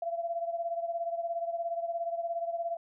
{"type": "beating tone pair", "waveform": "sine", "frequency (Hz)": [675, 692], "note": ["E5", "F5"], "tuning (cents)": [41, -16], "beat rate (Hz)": 17, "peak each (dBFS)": [-32, -37], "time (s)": [0.02, 2.77], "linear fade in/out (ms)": 5, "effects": []}